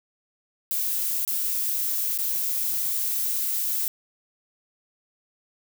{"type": "noise with dropouts", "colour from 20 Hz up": "violet", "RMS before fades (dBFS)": -26, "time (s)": [0.71, 3.88], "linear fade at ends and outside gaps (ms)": 0, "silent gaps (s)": [[1.25, 1.277], [2.177, 2.187]], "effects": []}